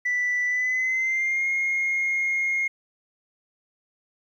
sine tone with pitch glide, 1975.5 to 2142 Hz, B6 to C7, 0 to +40 cents, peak -20 dBFS, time 0.05-2.68 s, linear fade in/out 10 ms, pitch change +140 cents, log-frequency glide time 0.46-1.47 s, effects tanh soft clip ceiling -19 dBFS + 10-bit

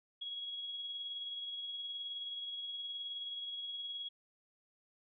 sine tone with tremolo, 3322 Hz, G#7, in tune, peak -38 dBFS, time 0.21-4.09 s, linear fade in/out 10 ms, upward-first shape triangle, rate 19 Hz, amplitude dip 40%, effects none

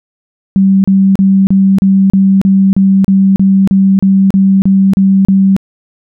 sine tone bursts, 193.4 Hz, G3, 23 cents flat, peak -4 dBFS, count 16, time 0.56-5.565 s, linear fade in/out 0 ms, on 280 ms, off 35 ms, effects none

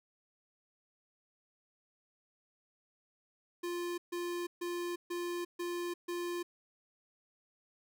square tone bursts, 349.2 Hz, F4, in tune, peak -36 dBFS, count 6, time 3.63-6.43 s, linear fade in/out 10 ms, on 350 ms, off 140 ms, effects none

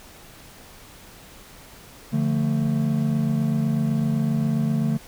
triangle chord, D minor, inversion none, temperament equal with one note detuned, 146.83 / 174.61 / 223.1 Hz, D3 / F3 / A3, 0 / 0 / +24 cents, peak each -21 / -26 / -21 dBFS, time 2.12-4.98 s, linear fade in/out 20 ms, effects pink hiss -46 dBFS RMS until 5.07 s

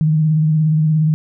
sine tone with vibrato, 155.6 Hz, D#3, in tune, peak -11 dBFS, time 0.01-1.14 s, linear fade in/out 0 ms, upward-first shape sine, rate 17 Hz, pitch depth 40 cents each way, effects none

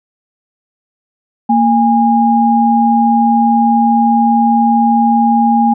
sine tone pair together, 231.2 / 818.2 Hz, A#3 / G#5, -14 / -26 cents, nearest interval octave + minor seventh, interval 2188 cents, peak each -10 dBFS, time 1.49-5.74 s, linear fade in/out 10 ms, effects none

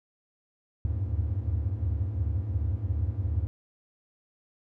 triangle tone cluster, 73.4 / 76.2 / 90.8 / 96.7 / 107.8 Hz, D2 / D#2 / F#2 / G2 / A2, 0 / -36 / -32 / -23 / -35 cents, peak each -31 dBFS, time 0.85-3.47 s, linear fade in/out 0 ms, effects none

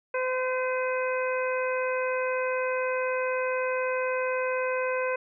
harmonic tone with a mistuned harmonic, 512 Hz, C5, 38 cents flat, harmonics 1 / 2 / 3 / 4 / 5, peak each -27 / -33 / -34 / -39 / -36 dBFS, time 0.14-5.16 s, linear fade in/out 5 ms, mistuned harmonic 5, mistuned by -25 cents, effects none

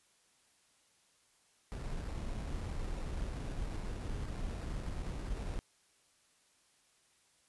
brown noise with sample-and-hold, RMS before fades -39 dBFS, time 1.72-5.59 s, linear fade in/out 0 ms, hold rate 3150 Hz, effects white hiss -70 dBFS RMS until 7.48 s + resampled to 24000 Hz

